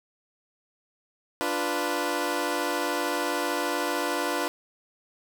15% pulse chord, B diminished, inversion first, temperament equal, 293.7 / 349.2 / 493.9 Hz, D4 / F4 / B4, 0 / 0 / 0 cents, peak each -24 dBFS, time 1.41-4.48 s, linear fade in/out 0 ms, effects none

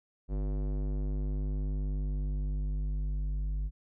square tone with low-pass filter sweep, 49.82 Hz, G1, 29 cents sharp, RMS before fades -32 dBFS, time 0.28-3.71 s, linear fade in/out 50 ms, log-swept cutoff 500 to 110 Hz, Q 0.79, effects none

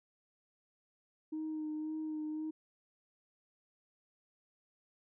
sine tone with vibrato, 309.9 Hz, D#4, 7 cents flat, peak -35 dBFS, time 1.32-2.51 s, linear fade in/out 10 ms, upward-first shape sine, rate 1.9 Hz, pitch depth 20 cents each way, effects tanh soft clip ceiling -33 dBFS

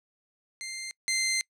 15% pulse tone pair in turn, 2093 / 2081 Hz, C7 / C7, 0 / -10 cents, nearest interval unison, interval 10 cents, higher first, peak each -29 / -19 dBFS, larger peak second, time 0.61-0.91 / 1.08-1.41 s, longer second, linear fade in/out 0 ms, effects noise-tail reverb RT60 0.1 s tail -25 dB re dry + low-pass 10000 Hz 12 dB/octave

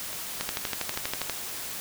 two click trains, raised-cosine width 0.2 ms, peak -21 / -11 dBFS, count 5 / 12, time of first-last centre 0.13-1.211 / 0.41-1.297 s, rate 3.7 / 12.4 Hz, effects white hiss -36 dBFS RMS until 1.8 s

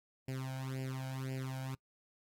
sawtooth tone with flanger, 131.8 Hz, C3, 13 cents sharp, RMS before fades -40 dBFS, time 0.28-1.75 s, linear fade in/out 5 ms, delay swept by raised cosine 0.4 to 1.32 ms, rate 1.9 Hz, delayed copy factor +0.95, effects noise-tail reverb RT60 0.1 s tail -23 dB re dry + AAC 64 kbps

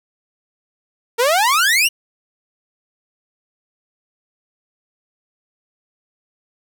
sawtooth exponential sweep, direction up, 449.5 to 2960 Hz, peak -9 dBFS, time 1.18-1.89 s, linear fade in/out 20 ms, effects 8-bit

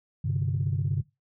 sine chord, G suspended fourth, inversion none, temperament equal, 98 / 130.81 / 146.83 Hz, G2 / C3 / D3, 0 / 0 / 0 cents, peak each -28 dBFS, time 0.24-1.02 s, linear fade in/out 10 ms, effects noise-tail reverb RT60 0.2 s tail -18 dB re dry + tanh soft clip ceiling -17 dBFS

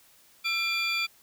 triangle tone cluster, 1337 / 2386 / 3451 / 4649 Hz, E6 / D7 / A7 / D8, +24 / +27 / -34 / -18 cents, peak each -35 / -26 / -33 / -32 dBFS, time 0.44-1.07 s, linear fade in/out 20 ms, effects white hiss -59 dBFS RMS until 1.22 s

